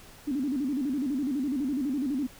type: tone with vibrato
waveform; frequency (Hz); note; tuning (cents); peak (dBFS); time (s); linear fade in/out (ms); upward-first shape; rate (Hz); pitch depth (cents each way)
sine; 272.8; C#4; -28; -26; 0.27-2.27; 10; square; 12; 130
effects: pink hiss -51 dBFS RMS until 2.39 s